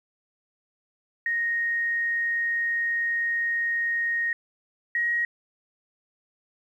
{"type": "tone pair in turn", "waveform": "sine", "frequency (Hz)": [1864.7, 1890.7], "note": ["A#6", "A#6"], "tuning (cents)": [0, 24], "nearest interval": "unison", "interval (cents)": 24, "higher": "second", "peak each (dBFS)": [-23, -22], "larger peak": "second", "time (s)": [[1.26, 4.33], [4.95, 5.25]], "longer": "first", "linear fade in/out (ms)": 2, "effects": ["10-bit"]}